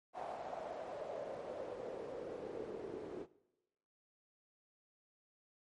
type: noise with band-pass filter sweep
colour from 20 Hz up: pink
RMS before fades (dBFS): -45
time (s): 0.13-3.27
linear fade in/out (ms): 50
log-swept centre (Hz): 720 to 380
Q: 4.7
effects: noise-tail reverb RT60 1.0 s tail -20 dB re dry + MP3 48 kbps